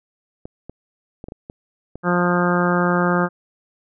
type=clicks; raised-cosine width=2 ms; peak=-20 dBFS; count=7; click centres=0.455 / 0.696 / 1.241 / 1.285 / 1.321 / 1.499 / 1.956 s
type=harmonic tone; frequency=176.6 Hz; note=F3; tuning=20 cents sharp; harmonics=1 / 2 / 3 / 4 / 5 / 6 / 7 / 8 / 9; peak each=-19 / -23 / -24 / -28 / -27 / -30 / -24 / -27 / -27 dBFS; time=2.03-3.29 s; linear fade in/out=50 ms
effects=none